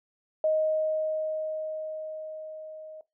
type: tone with level ramp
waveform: sine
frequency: 625 Hz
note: D#5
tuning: 8 cents sharp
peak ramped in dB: -21 to -41 dBFS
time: 0.44-3.01 s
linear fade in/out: 2 ms
effects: noise-tail reverb RT60 0.2 s tail -19 dB re dry